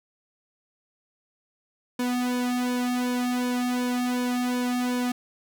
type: tone with flanger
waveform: sawtooth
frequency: 247.5 Hz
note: B3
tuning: 4 cents sharp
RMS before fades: -26 dBFS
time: 1.99-5.12 s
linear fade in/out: 5 ms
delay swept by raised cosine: 1.5 to 2.01 ms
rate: 2.7 Hz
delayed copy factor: -0.95
effects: none